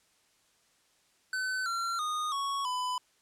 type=tone with pitch steps; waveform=square; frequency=1517 / 1367.2 / 1232.2 / 1110.5 / 1000.8 Hz; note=F#6 / F6 / D#6 / C#6 / B5; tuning=+43 / -37 / -17 / +3 / +23 cents; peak=-31 dBFS; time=1.33-2.98 s; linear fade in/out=2 ms; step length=330 ms; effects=white hiss -68 dBFS RMS until 3.21 s + low-pass 9000 Hz 12 dB/octave